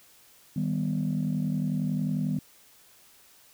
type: chord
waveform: sine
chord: Eb augmented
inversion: none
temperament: equal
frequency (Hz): 155.56 / 196 / 246.9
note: Eb3 / G3 / B3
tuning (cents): 0 / 0 / 0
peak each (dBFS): -28 / -29 / -30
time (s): 0.56-2.39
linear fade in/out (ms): 5
effects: tanh soft clip ceiling -19 dBFS + white hiss -57 dBFS RMS until 3.53 s